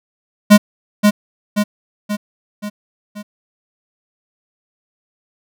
square tone with echo, 207.7 Hz, G#3, in tune, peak -3 dBFS, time 0.5-0.58 s, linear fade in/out 20 ms, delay 530 ms, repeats 5, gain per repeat -5 dB, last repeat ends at 3.23 s, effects none

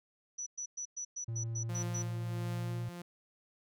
sine tone bursts, 5920 Hz, F#8, in tune, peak -37 dBFS, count 9, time 0.38-2.025 s, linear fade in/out 10 ms, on 85 ms, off 110 ms
triangle tone with pitch glide, 114.5 to 117.65 Hz, A#2 to A#2, -31 to +16 cents, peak -33 dBFS, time 1.28-2.89 s, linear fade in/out 5 ms, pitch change +47 cents, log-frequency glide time 2.28-2.75 s
sawtooth tone with tremolo, 174.61 Hz, F3, in tune, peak -35 dBFS, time 1.69-3.02 s, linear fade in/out 5 ms, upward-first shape triangle, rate 1.5 Hz, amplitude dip 55%
effects none

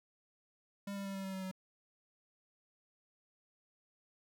square tone with pitch steps, 199.9 / 197.83 / 195.79 / 193.76 / 191.76 / 189.77 / 187.81 Hz, G3 / G3 / G3 / G3 / G3 / F#3 / F#3, +34 / +16 / -2 / -20 / -38 / +44 / +26 cents, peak -40 dBFS, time 0.87-1.514 s, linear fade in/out 5 ms, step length 92 ms, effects none

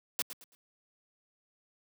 white noise with echo, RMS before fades -31 dBFS, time 0.19-0.22 s, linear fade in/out 0 ms, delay 110 ms, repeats 3, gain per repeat -11 dB, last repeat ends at 0.55 s, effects high-pass 150 Hz 12 dB/octave

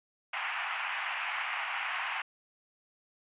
white band-pass noise, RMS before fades -35 dBFS, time 0.33-2.22 s, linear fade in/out 5 ms, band 750 to 2800 Hz, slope 48 dB/octave, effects resampled to 8000 Hz

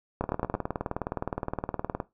two click trains, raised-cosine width 1 ms, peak -15 / -13 dBFS, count 35 / 4, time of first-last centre 0.24-2.002 / 0.21-0.541 s, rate 19.3 / 9.06 Hz, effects noise-tail reverb RT60 0.2 s tail -17 dB re dry

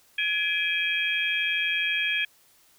sine tone cluster, 1688 / 2356 / 2528 / 3255 Hz, G#6 / D7 / D#7 / G#7, +28 / +5 / +27 / -36 cents, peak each -29 dBFS, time 0.18-2.25 s, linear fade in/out 5 ms, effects white hiss -60 dBFS RMS until 2.78 s

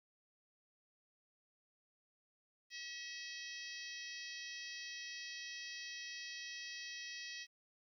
harmonic tone, 643 Hz, E5, 43 cents flat, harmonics 3 / 4 / 5 / 6 / 7 / 8 / 9, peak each -50 / -52 / -54 / -56 / -54 / -54 / -55 dBFS, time 2.7-7.47 s, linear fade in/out 50 ms, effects 13-bit

